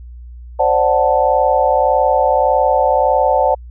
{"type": "chord", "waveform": "sine", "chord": "D dominant seventh", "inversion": "third", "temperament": "equal with one note detuned", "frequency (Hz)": [523.3, 585, 740, 880], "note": ["C5", "D5", "F#5", "A5"], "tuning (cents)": [0, -7, 0, 0], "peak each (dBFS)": -16, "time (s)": [0.59, 3.55], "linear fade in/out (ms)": 10, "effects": ["added 60 Hz sine -31 dBFS peak until 3.7 s"]}